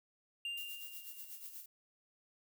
triangle tone with exponential decay, 2794 Hz, F7, in tune, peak -35 dBFS, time 0.45-1.65 s, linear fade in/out 2 ms, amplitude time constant 260 ms
violet noise with tremolo, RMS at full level -47 dBFS, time 0.57-1.66 s, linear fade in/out 5 ms, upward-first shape sine, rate 8.2 Hz, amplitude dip 60%
effects none

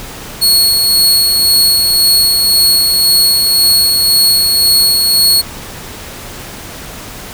sawtooth tone with tremolo, 4345 Hz, C#8, 35 cents flat, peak -3 dBFS, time 0.41-5.42 s, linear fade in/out 20 ms, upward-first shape sine, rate 1.9 Hz, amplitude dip 30%, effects pink hiss -28 dBFS RMS until 7.33 s

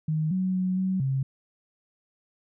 sine tone with pitch steps, 156 / 186.4 / 184.9 / 188.1 / 134.2 Hz, D#3 / F#3 / F#3 / F#3 / C3, +5 / +13 / -1 / +29 / +44 cents, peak -23 dBFS, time 0.08-1.23 s, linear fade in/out 5 ms, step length 230 ms, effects none

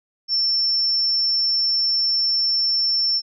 sine tone, 5390 Hz, E8, 38 cents sharp, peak -17 dBFS, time 0.28-3.22 s, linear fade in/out 50 ms, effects none

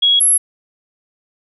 sine tone pair in turn, 3322 / 11174 Hz, G#7 / F9, 0 / 0 cents, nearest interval octave + major sixth, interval 2100 cents, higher second, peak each -9 dBFS, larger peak neither, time 0.02-0.2 / 0.2-0.38 s, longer neither, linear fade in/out 10 ms, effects none

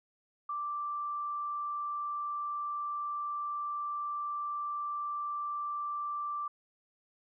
sine tone, 1174 Hz, D6, 1 cent flat, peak -33 dBFS, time 0.49-6.48 s, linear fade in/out 5 ms, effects none

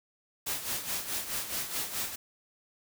white noise with tremolo, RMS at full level -32 dBFS, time 0.46-2.16 s, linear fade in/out 10 ms, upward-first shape sine, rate 4.7 Hz, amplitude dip 65%, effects none

